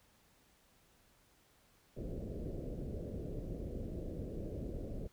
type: low-pass noise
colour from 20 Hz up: pink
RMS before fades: -42 dBFS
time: 1.96-5.08 s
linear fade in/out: 20 ms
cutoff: 580 Hz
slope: 48 dB/octave
effects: pink hiss -69 dBFS RMS until 5.12 s